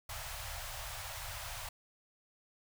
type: band-stop noise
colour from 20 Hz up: pink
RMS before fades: -43 dBFS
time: 0.09-1.69 s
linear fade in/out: 5 ms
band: 120 to 590 Hz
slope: 48 dB/octave
effects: none